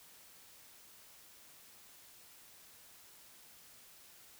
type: silence
effects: white hiss -59 dBFS RMS until 4.39 s